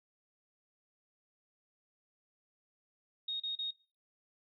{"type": "tone bursts", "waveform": "sine", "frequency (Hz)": 3729, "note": "A#7", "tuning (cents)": 0, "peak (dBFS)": -34, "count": 3, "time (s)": [3.28, 3.708], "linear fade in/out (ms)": 5, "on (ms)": 120, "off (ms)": 34, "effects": ["noise-tail reverb RT60 0.4 s tail -24 dB re dry"]}